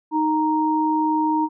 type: tone pair together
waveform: sine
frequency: 311.1 / 932.2 Hz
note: D#4 / A#5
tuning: 0 / 0 cents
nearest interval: octave + perfect fifth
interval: 1900 cents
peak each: -20 / -20 dBFS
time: 0.11-1.49 s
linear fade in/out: 50 ms
effects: none